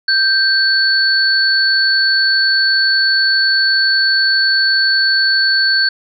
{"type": "tone pair together", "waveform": "sine", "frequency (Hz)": [1568, 4435], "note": ["G6", "C#8"], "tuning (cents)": [0, 0], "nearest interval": "octave + tritone", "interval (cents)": 1800, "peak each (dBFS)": -13, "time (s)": [0.08, 5.89], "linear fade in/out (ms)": 5, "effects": []}